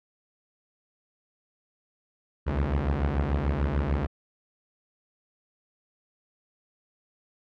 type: beating tone pair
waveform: sawtooth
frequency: 67.2 / 74 Hz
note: C2 / D2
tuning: +47 / +14 cents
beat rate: 6.8 Hz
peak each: -23 dBFS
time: 2.46-4.07 s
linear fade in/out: 20 ms
effects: low-pass 2000 Hz 12 dB/octave